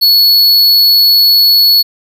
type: tone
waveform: square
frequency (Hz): 4395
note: C#8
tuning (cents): -16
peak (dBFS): -5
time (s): 0.01-1.83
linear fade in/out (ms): 20
effects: none